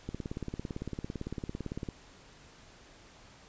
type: click train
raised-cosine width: 3 ms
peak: -23 dBFS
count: 33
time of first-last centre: 0.09-1.888 s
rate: 17.8 Hz
effects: pink hiss -56 dBFS RMS until 3.48 s + resampled to 16000 Hz